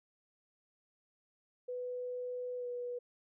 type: tone with pitch glide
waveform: sine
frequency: 496.4 to 488.4 Hz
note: B4 to B4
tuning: +9 to -19 cents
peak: -37 dBFS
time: 1.68-2.99 s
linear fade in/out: 10 ms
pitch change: -28 cents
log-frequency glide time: 2.57-2.67 s
effects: none